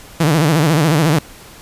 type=tone with vibrato; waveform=sawtooth; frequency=155.56 Hz; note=D#3; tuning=in tune; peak=-7 dBFS; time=0.2-1.19 s; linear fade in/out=5 ms; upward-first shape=sine; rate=14 Hz; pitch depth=150 cents each way; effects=pink hiss -39 dBFS RMS until 1.61 s + resampled to 32000 Hz